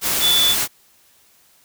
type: tone in noise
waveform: sine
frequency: 3470 Hz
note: A7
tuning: 25 cents flat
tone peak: -14 dBFS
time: 0.2-0.56 s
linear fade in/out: 50 ms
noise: white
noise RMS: -20 dBFS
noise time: 0.01-0.68 s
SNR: +3 dB
effects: white hiss -55 dBFS RMS until 1.64 s